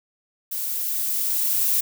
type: noise with level ramp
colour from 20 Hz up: violet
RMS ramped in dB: -28 to -20 dBFS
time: 0.51-1.81 s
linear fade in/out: 10 ms
effects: none